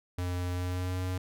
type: tone with pitch glide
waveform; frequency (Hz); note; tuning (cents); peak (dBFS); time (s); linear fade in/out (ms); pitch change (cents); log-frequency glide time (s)
square; 89.4 to 91.86; F2 to F#2; +41 to -12; -31; 0.18-1.18; 5; +47; 0.49-1.02
effects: none